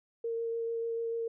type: tone with vibrato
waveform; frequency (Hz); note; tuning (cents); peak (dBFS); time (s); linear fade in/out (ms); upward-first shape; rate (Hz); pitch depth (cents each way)
sine; 460; A#4; -23; -31; 0.24-1.28; 5; triangle; 6.8; 12
effects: none